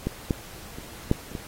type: clicks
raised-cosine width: 3 ms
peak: -12 / -9 / -25 / -6 / -29 / -19 dBFS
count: 6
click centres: 0.07 / 0.308 / 0.785 / 1.114 / 1.317 / 1.352 s
effects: pink hiss -44 dBFS RMS until 1.47 s + AAC 48 kbps